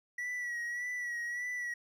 triangle tone with vibrato, 1936 Hz, B6, 35 cents flat, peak -33 dBFS, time 0.18-1.74 s, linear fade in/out 5 ms, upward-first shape sine, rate 1.7 Hz, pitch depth 41 cents each way, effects none

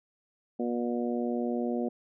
harmonic tone, 120 Hz, B2, 49 cents flat, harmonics 2 / 3 / 4 / 5 / 6, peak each -30 / -34 / -36 / -38 / -40 dBFS, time 0.59-1.89 s, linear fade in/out 10 ms, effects none

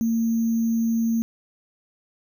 sine tone with sample-and-hold, 228 Hz, A#3, 38 cents flat, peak -19 dBFS, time 0.01-1.22 s, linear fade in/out 0 ms, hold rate 6300 Hz, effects none

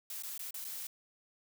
blue noise with dropouts, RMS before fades -42 dBFS, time 0.1-0.87 s, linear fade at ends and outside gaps 2 ms, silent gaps 0.224-0.234 / 0.378-0.393 / 0.508-0.542 / 0.644-0.649 s, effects none

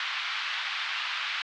white band-pass noise, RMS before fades -32 dBFS, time 0-1.42 s, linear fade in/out 2 ms, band 1100 to 3600 Hz, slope 24 dB/octave, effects low-pass 6000 Hz 12 dB/octave

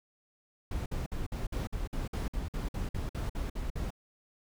brown noise bursts, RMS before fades -34 dBFS, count 16, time 0.71-3.905 s, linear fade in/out 5 ms, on 150 ms, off 53 ms, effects none

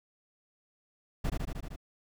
brown noise with echo, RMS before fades -29 dBFS, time 1.24-1.3 s, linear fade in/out 10 ms, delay 77 ms, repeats 6, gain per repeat -2 dB, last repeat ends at 1.762 s, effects none

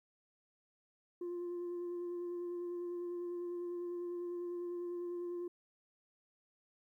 sine tone with vibrato, 350.3 Hz, F4, 5 cents sharp, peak -36 dBFS, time 1.21-5.48 s, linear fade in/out 5 ms, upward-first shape sine, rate 10 Hz, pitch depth 16 cents each way, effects tanh soft clip ceiling -37 dBFS + 13-bit

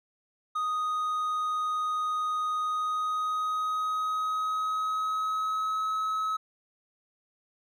triangle tone with pitch glide, 1244.5 to 1284.7 Hz, D#6 to E6, 0 to -45 cents, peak -25 dBFS, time 0.55-6.37 s, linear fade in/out 10 ms, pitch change +55 cents, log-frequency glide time 2.61-5.9 s, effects none

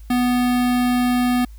square tone with notch filter, 246.9 Hz, B3, in tune, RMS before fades -18 dBFS, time 0.1-1.45 s, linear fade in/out 5 ms, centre 6300 Hz, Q 1.8, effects added 53 Hz sine -36 dBFS peak until 1.58 s + white hiss -57 dBFS RMS until 1.58 s

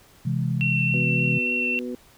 sine chord, C augmented, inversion none, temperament equal, 130.81 / 164.81 / 207.7 Hz, C3 / E3 / G#3, 0 / 0 / 0 cents, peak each -24 / -26 / -30 dBFS, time 0.25-1.39 s, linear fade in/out 10 ms
sine tone with vibrato, 2711 Hz, E7, 48 cents sharp, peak -22 dBFS, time 0.61-1.79 s, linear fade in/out 0 ms, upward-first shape sine, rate 3.5 Hz, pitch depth 9 cents each way
harmonic tone, 123.47 Hz, B2, in tune, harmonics 2 / 3 / 4, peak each -30 / -34 / -36 dBFS, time 0.94-1.95 s, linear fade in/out 0 ms
effects pink hiss -54 dBFS RMS until 2.17 s

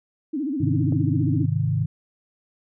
sine tone with vibrato, 286.3 Hz, D4, 44 cents flat, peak -23 dBFS, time 0.33-1.46 s, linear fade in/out 10 ms, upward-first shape sine, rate 15 Hz, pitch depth 190 cents each way
sine chord, Ab major, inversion none, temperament equal, 103.83 / 130.81 / 155.56 Hz, Ab2 / C3 / Eb3, 0 / 0 / 0 cents, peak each -24 dBFS, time 0.6-1.86 s, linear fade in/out 10 ms
click, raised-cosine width 2 ms, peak -20 dBFS, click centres 0.924 s
effects none

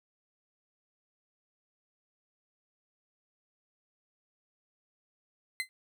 35% pulse tone with exponential decay, 2055 Hz, C7, 32 cents flat, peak -25 dBFS, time 5.6-5.69 s, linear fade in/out 0 ms, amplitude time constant 18 ms, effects none

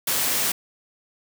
white high-pass noise, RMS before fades -23 dBFS, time 0.07-0.52 s, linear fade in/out 5 ms, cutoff 110 Hz, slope 12 dB/octave, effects none

